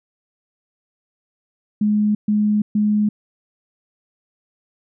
sine tone bursts, 210 Hz, G#3, 19 cents sharp, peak -14 dBFS, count 3, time 1.81-3.09 s, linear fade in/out 5 ms, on 340 ms, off 130 ms, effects none

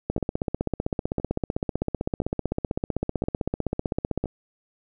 two click trains, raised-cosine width 2 ms, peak -18 / -11 dBFS, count 5 / 66, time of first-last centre 0.18-4.257 / 0.1-4.24 s, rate 0.981 / 15.7 Hz, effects none

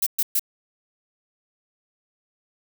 violet noise bursts, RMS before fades -21 dBFS, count 3, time 0.02-0.395 s, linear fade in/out 5 ms, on 45 ms, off 120 ms, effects none

